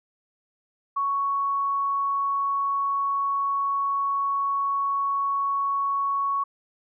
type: tone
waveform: sine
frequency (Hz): 1112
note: C#6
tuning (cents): +5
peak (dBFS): -22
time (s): 0.96-6.44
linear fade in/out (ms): 10
effects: none